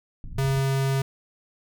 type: low-pass noise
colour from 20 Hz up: pink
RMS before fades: -35 dBFS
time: 0.24-0.6 s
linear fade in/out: 2 ms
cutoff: 160 Hz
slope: 24 dB/octave
type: tone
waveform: square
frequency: 135.4 Hz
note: C#3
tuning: 40 cents flat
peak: -22 dBFS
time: 0.38-1.02 s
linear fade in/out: 5 ms
effects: none